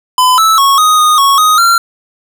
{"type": "tone with pitch steps", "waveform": "square", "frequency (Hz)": [1010, 1311, 1103, 1248, 1235, 1106, 1250, 1373], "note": ["B5", "E6", "C#6", "D#6", "D#6", "C#6", "D#6", "F6"], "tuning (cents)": [39, -10, -9, 5, -13, -4, 8, -30], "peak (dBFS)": -6, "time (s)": [0.18, 1.78], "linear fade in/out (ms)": 2, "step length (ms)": 200, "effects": []}